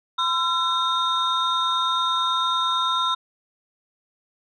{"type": "tone cluster", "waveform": "sine", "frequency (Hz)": [1020, 1349, 3689], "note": ["C6", "E6", "A#7"], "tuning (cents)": [-44, 40, -19], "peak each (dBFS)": -23, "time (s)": [0.18, 3.15], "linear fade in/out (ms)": 10, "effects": ["tanh soft clip ceiling -14 dBFS"]}